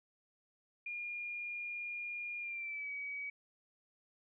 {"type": "tone with pitch glide", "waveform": "sine", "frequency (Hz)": [2419, 2270], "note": ["D#7", "C#7"], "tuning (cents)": [-49, 41], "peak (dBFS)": -39, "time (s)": [0.86, 3.3], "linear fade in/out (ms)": 5, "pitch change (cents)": -110, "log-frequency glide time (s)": [2.4, 2.91], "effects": []}